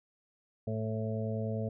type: harmonic tone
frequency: 110 Hz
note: A2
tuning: in tune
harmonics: 1 / 2 / 4 / 5 / 6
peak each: -34 / -37 / -40 / -41 / -42 dBFS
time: 0.67-1.69 s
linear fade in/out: 5 ms
effects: none